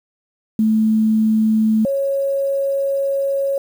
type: tone pair in turn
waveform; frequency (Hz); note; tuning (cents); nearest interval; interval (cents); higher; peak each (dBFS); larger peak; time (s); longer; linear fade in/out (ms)
sine; 218.7 / 551.1; A3 / C#5; -10 / -10; octave + major third; 1600; second; -12 / -16; first; 0.59-1.85 / 1.85-3.58; second; 2
effects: 7-bit